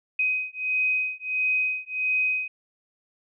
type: beating tone pair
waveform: sine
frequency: 2514 / 2515.5 Hz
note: D#7 / D#7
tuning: +17 / +18 cents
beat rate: 1.5 Hz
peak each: -26 dBFS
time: 0.19-2.48 s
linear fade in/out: 5 ms
effects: none